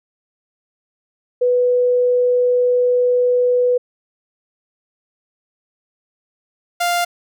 sine / sawtooth tone pair in turn, 493.9 / 698.5 Hz, B4 / F5, 0 / 0 cents, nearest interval tritone, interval 600 cents, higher second, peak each -12 dBFS, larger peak neither, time 1.41-3.78 / 6.8-7.05 s, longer first, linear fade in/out 10 ms, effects none

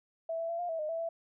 sine tone with pitch steps, 657 / 663 / 675 / 704 / 653 / 612 / 659 / 665 Hz, E5 / E5 / E5 / F5 / E5 / D#5 / E5 / E5, -6 / +10 / +41 / +14 / -17 / -29 / -1 / +15 cents, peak -32 dBFS, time 0.29-1.09 s, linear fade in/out 5 ms, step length 100 ms, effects none

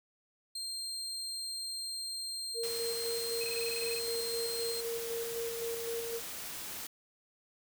30% pulse tone, 4186 Hz, C8, in tune, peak -34 dBFS, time 0.55-4.81 s, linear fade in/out 5 ms
sine tone with tremolo, 463.1 Hz, A#4, 11 cents flat, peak -34 dBFS, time 2.54-6.21 s, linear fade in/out 50 ms, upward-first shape square, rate 3.9 Hz, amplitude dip 35%
white noise, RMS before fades -42 dBFS, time 2.63-6.87 s, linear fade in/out 5 ms
sine tone bursts, 2544 Hz, D#7, 38 cents sharp, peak -38 dBFS, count 12, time 3.41-3.986 s, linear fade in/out 0 ms, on 26 ms, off 24 ms
effects none

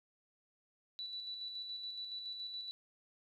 sine tone with tremolo, 3956 Hz, B7, 2 cents sharp, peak -40 dBFS, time 0.99-2.71 s, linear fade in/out 0 ms, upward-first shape square, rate 7.1 Hz, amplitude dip 35%, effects 13-bit

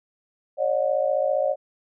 sine tone cluster, 550 / 605 / 728 Hz, C#5 / D#5 / F#5, -14 / -49 / -28 cents, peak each -23 / -23 / -29 dBFS, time 0.57-1.56 s, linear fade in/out 50 ms, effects none

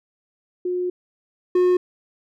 sine / triangle tone pair in turn, 360 / 361.4 Hz, F#4 / F#4, -47 / -41 cents, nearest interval unison, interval 6 cents, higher second, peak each -21 / -12 dBFS, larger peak second, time 0.65-0.9 / 1.55-1.77 s, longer first, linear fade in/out 5 ms, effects none

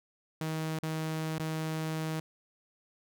sawtooth tone with dropouts, 158.4 Hz, D#3, 31 cents sharp, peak -28 dBFS, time 0.41-2.2 s, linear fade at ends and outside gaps 2 ms, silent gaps 0.788-0.83 / 1.383-1.397 s, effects none

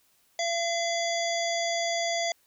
harmonic tone, 680 Hz, F5, 46 cents flat, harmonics 1 / 3 / 5 / 7 / 9 / 10, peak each -28 / -33 / -35 / -36 / -38 / -38 dBFS, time 0.39-2.32 s, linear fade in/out 2 ms, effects white hiss -66 dBFS RMS until 2.46 s

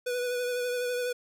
square tone with vibrato, 492.5 Hz, B4, 5 cents flat, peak -29 dBFS, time 0.06-1.13 s, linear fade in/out 10 ms, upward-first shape triangle, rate 12 Hz, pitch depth 27 cents each way, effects none

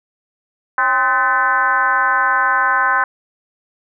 sine tone with frequency modulation, 1279 Hz, D#6, 47 cents sharp, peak -12 dBFS, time 0.78-3.04 s, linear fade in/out 2 ms, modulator 242 Hz, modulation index 1.8, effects none

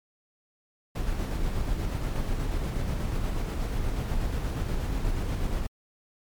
brown noise with tremolo, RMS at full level -27 dBFS, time 0.95-5.67 s, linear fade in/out 10 ms, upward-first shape square, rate 8.3 Hz, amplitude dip 25%, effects MP3 96 kbps

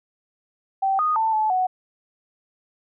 sine tone with pitch steps, 775 / 1238 / 889 / 865 / 741 Hz, G5 / D#6 / A5 / A5 / F#5, -20 / -9 / +18 / -30 / +2 cents, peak -18 dBFS, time 0.82-1.67 s, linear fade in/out 10 ms, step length 170 ms, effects none

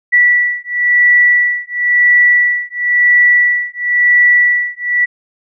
sine beating tone pair, 1954 / 1954.97 Hz, B6 / B6, -19 / -18 cents, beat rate 0.97 Hz, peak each -11 dBFS, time 0.12-5.06 s, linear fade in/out 20 ms, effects none

